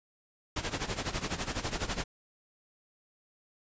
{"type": "noise with tremolo", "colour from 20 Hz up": "pink", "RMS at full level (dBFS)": -31, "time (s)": [0.56, 2.04], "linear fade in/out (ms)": 5, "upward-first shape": "sine", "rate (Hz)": 12, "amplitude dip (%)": 80, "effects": ["resampled to 16000 Hz"]}